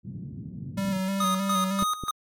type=band-pass noise; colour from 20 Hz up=pink; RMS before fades=-37 dBFS; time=0.03-1.02 s; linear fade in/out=50 ms; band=110 to 210 Hz; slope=24 dB/octave
type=tone with vibrato; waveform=square; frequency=192.2 Hz; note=G3; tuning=34 cents flat; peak=-26 dBFS; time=0.77-1.84 s; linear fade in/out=10 ms; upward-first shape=square; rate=3.2 Hz; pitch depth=30 cents each way
type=tone with tremolo; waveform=square; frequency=1244.5 Hz; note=D#6; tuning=in tune; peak=-24 dBFS; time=1.2-2.11 s; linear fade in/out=5 ms; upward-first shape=square; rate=3.4 Hz; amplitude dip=75%
type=clicks; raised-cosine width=3 ms; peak=-20 dBFS; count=2; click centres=1.825 / 2.037 s
effects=MP3 64 kbps